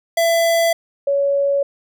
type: tone pair in turn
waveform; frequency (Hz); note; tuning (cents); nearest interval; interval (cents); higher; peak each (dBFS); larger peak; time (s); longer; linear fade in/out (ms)
square / sine; 669 / 560.8; E5 / C#5; +25 / +20; minor third; 305; first; -14; neither; 0.17-0.73 / 1.07-1.63; neither; 5
effects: none